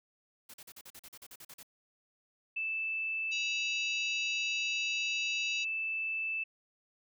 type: noise bursts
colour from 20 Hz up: white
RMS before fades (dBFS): -50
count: 13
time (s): 0.49-1.631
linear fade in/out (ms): 5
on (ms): 49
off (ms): 42
type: tone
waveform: sine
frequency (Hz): 2637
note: E7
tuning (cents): 0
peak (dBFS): -32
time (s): 2.56-6.44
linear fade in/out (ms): 10
type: harmonic tone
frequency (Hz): 955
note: A#5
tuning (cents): +42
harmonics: 3 / 4 / 5 / 6 / 7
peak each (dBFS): -40 / -40 / -45 / -48 / -46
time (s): 3.31-5.65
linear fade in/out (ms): 20
effects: none